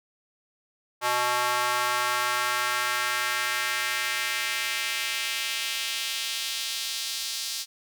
square tone with high-pass filter sweep, 123.1 Hz, B2, 5 cents flat, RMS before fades -28 dBFS, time 1.01-7.66 s, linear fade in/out 50 ms, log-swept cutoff 900 to 4500 Hz, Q 1.6, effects none

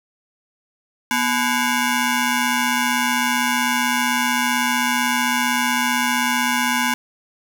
15% pulse ring-modulated tone, 622.3 Hz, D#5, in tune, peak -8 dBFS, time 1.11-6.94 s, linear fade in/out 0 ms, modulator 379 Hz, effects none

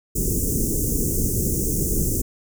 pink band-stop noise, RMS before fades -22 dBFS, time 0.15-2.22 s, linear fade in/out 10 ms, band 450 to 6300 Hz, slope 48 dB/octave, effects none

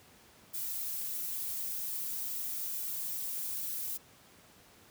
violet noise with flanger, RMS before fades -37 dBFS, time 0.53-3.98 s, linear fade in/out 20 ms, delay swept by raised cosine 2 to 5.5 ms, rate 0.45 Hz, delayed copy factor +0.7, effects pink hiss -59 dBFS RMS until 4.9 s + high-pass 80 Hz 12 dB/octave

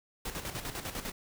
pink noise with tremolo, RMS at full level -37 dBFS, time 0.25-1.12 s, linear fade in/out 5 ms, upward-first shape square, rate 10 Hz, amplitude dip 60%, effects none

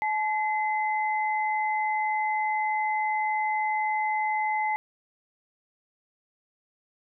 sine tone pair together, 858.3 / 2048 Hz, A5 / C7, -43 / -38 cents, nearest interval octave + minor third, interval 1505 cents, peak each -25 / -30 dBFS, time 0.02-4.76 s, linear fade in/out 0 ms, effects none

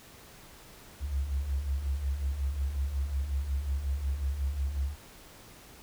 sine beating tone pair, 64.7 / 70.2 Hz, C2 / C#2, -19 / +22 cents, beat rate 5.5 Hz, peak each -36 / -29 dBFS, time 1-4.96 s, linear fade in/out 50 ms, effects pink hiss -52 dBFS RMS until 5.82 s

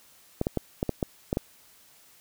clicks, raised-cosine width 2 ms, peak -12 dBFS, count 8, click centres 0.414 / 0.469 / 0.573 / 0.829 / 0.893 / 1.028 / 1.329 / 1.371 s, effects white hiss -57 dBFS RMS until 2.2 s

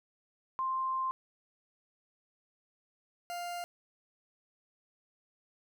sine / 40% pulse tone pair in turn, 1049 / 700.1 Hz, C6 / F5, +4 / +4 cents, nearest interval perfect fifth, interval 700 cents, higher first, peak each -30 / -36 dBFS, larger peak first, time 0.59-1.11 / 3.3-3.64 s, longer first, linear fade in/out 0 ms, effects none

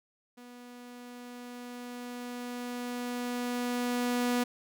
sawtooth tone with level ramp, 244.5 Hz, B3, 17 cents flat, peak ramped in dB -44 to -22 dBFS, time 0.37-4.44 s, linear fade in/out 10 ms, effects none

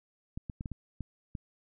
clicks, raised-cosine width 5 ms, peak -25 dBFS, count 7, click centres 0.375 / 0.498 / 0.609 / 0.658 / 0.717 / 1.007 / 1.352 s, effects none

